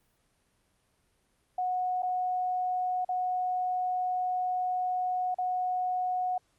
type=tone with dropouts; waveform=sine; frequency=732 Hz; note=F#5; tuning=19 cents flat; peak=-27 dBFS; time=1.58-6.38 s; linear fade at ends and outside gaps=5 ms; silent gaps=2.023-2.03 / 3.048-3.089 / 5.345-5.384 s; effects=pink hiss -71 dBFS RMS until 6.58 s + Opus 32 kbps